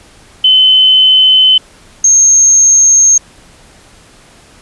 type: tone pair in turn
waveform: sine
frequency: 3047 / 6434 Hz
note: G7 / G8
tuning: -50 / +44 cents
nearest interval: octave + minor second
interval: 1294 cents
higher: second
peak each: -3 dBFS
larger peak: neither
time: 0.44-1.58 / 2.04-3.18 s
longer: neither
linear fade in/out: 5 ms
effects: pink hiss -41 dBFS RMS until 4.61 s + resampled to 24000 Hz